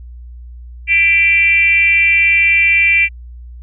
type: tone with frequency modulation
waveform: sine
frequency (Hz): 2349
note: D7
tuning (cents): 0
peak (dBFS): -8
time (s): 0.87-3.09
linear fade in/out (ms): 50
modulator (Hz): 359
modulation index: 0.68
effects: added 60 Hz sine -30 dBFS peak until 3.62 s